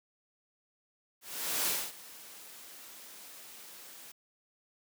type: noise with ADSR envelope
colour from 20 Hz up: white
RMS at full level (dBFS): -30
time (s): 1.21-4.12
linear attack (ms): 460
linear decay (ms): 250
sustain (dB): -20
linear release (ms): 6
effects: high-pass 200 Hz 12 dB/octave